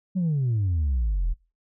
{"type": "exponential sweep", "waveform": "sine", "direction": "down", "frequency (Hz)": [192.1, 37.75], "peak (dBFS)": -19, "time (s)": [0.15, 1.34], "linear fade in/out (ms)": 20, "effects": ["noise-tail reverb RT60 0.3 s tail -23 dB re dry", "tanh soft clip ceiling -19 dBFS"]}